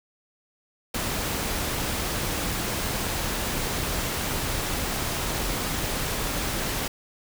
pink noise, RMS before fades -28 dBFS, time 0.94-6.88 s, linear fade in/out 5 ms, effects none

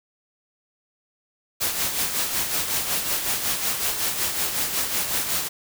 white noise with tremolo, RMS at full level -23 dBFS, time 1.6-5.49 s, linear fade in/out 20 ms, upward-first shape sine, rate 5.4 Hz, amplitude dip 50%, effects none

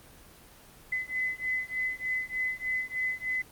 sine beating tone pair, 2021 / 2024.3 Hz, B6 / B6, +39 / +42 cents, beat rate 3.3 Hz, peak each -32 / -32 dBFS, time 0.92-3.42 s, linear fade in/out 5 ms, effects pink hiss -53 dBFS RMS until 3.51 s + Opus 24 kbps

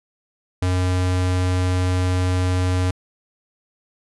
square tone, 91.3 Hz, F#2, 23 cents flat, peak -18 dBFS, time 0.62-2.91 s, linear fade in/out 5 ms, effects resampled to 24000 Hz

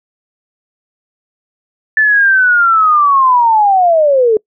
sine linear sweep, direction down, 1760 to 419 Hz, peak -6 dBFS, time 1.97-4.37 s, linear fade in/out 2 ms, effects noise-tail reverb RT60 0.1 s tail -26 dB re dry

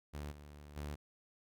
sawtooth tone with level steps, 73.42 Hz, D2, in tune, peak -38 / -48 / -37 dBFS, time 0.13-0.96 s, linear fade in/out 20 ms, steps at 0.31 / 0.76 s, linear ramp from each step 10 ms, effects none

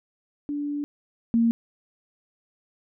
sine tone pair in turn, 290.4 / 231 Hz, D4 / A#3, -19 / -16 cents, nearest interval major third, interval 397 cents, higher first, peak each -26 / -17 dBFS, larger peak second, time 0.49-0.84 / 1.34-1.51 s, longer first, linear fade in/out 0 ms, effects none

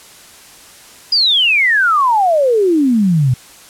sine exponential sweep, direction down, 4978 to 119.9 Hz, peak -9 dBFS, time 1.12-3.34 s, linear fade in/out 5 ms, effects white hiss -40 dBFS RMS until 3.69 s + low-pass 11000 Hz 12 dB/octave

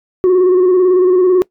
sine tone with vibrato, 366.1 Hz, F#4, 18 cents flat, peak -4 dBFS, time 0.24-1.42 s, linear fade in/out 0 ms, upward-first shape square, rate 18 Hz, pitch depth 33 cents each way, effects noise-tail reverb RT60 0.1 s tail -23 dB re dry + tanh soft clip ceiling -6 dBFS

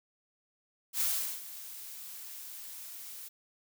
blue noise with ADSR envelope, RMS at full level -29 dBFS, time 0.93-3.29 s, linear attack 79 ms, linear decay 390 ms, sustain -16 dB, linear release 16 ms, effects none

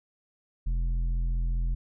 triangle tone with tanh clipping, 42.46 Hz, F1, 48 cents flat, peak -26 dBFS, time 0.66-1.75 s, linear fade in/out 10 ms, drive 12 dB, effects none

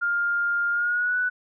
sine tone with pitch glide, 1405 to 1485.1 Hz, F6 to F#6, +10 to +6 cents, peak -21 dBFS, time 0.01-1.3 s, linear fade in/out 20 ms, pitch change +96 cents, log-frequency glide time 0.71-1.18 s, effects none

